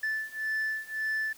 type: beating tone pair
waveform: sine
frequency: 1751 / 1752.8 Hz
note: A6 / A6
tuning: -9 / -7 cents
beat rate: 1.8 Hz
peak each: -31 / -30 dBFS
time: 0.03-1.33 s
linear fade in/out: 5 ms
effects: tanh soft clip ceiling -26 dBFS + white hiss -54 dBFS RMS until 1.37 s